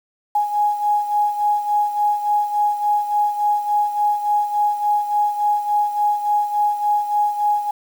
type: beating tone pair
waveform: sine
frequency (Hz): 830.6 / 834.1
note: G#5 / G#5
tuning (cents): 0 / +7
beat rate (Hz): 3.5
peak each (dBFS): -17 / -23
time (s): 0.35-7.71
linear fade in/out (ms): 5
effects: 7-bit